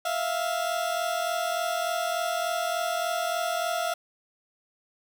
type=tone pair together; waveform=30% pulse; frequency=656 / 699.4 Hz; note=E5 / F5; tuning=-9 / +2 cents; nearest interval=minor second; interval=111 cents; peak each=-27 / -26 dBFS; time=0.05-3.94 s; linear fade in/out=5 ms; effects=none